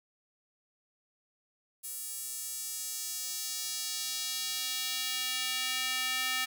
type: tone with high-pass filter sweep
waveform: square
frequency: 257.1 Hz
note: C4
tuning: 30 cents flat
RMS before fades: -35 dBFS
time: 1.83-6.46 s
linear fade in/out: 20 ms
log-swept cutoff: 9800 to 2000 Hz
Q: 1.2
effects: none